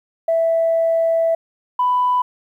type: tone pair in turn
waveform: sine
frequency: 659.3 / 993.8 Hz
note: E5 / B5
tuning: 0 / +11 cents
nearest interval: perfect fifth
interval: 711 cents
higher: second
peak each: -13 dBFS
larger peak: neither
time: 0.28-1.35 / 1.79-2.22 s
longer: first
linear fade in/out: 5 ms
effects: tanh soft clip ceiling -9 dBFS + 9-bit